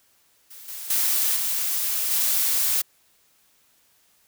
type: noise with level steps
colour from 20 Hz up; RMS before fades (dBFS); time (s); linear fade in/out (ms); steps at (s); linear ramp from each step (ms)
blue; -43 / -35 / -22 / -25 / -22; 0.5-2.82; 10; 0.68 / 0.9 / 1.36 / 2.11; 5
effects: white hiss -62 dBFS RMS until 4.27 s